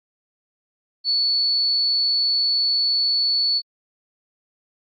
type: tone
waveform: sine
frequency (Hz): 4437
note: C#8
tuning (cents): +1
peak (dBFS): -17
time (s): 1.04-3.62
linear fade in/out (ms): 50
effects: AAC 64 kbps